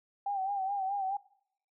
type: tone with vibrato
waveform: sine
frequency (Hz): 784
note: G5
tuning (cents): 0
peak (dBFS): -30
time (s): 0.26-1.17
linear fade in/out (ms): 5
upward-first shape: sine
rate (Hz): 4.7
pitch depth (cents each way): 66
effects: noise-tail reverb RT60 0.7 s tail -23 dB re dry